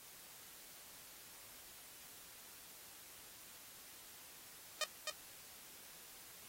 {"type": "tone with echo", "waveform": "5% pulse", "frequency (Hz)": 614, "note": "D#5", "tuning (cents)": -23, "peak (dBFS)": -23, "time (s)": [4.81, 4.84], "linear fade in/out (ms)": 2, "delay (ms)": 260, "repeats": 1, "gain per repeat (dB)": -4, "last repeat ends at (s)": 5.1, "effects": ["white hiss -57 dBFS RMS until 6.48 s", "AAC 48 kbps"]}